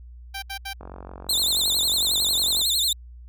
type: tone bursts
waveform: 10% pulse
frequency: 784 Hz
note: G5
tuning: in tune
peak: -22 dBFS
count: 3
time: 0.34-0.734 s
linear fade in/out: 10 ms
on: 84 ms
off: 71 ms
type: click train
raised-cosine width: 1 ms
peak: -25 dBFS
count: 84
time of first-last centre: 0.81-2.614 s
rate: 46 Hz
type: tone with vibrato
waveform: sawtooth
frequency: 3869 Hz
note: B7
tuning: 36 cents flat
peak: -17 dBFS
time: 1.29-2.93 s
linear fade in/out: 5 ms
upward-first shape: sine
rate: 11 Hz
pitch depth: 170 cents each way
effects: added 60 Hz sine -40 dBFS peak until 3.28 s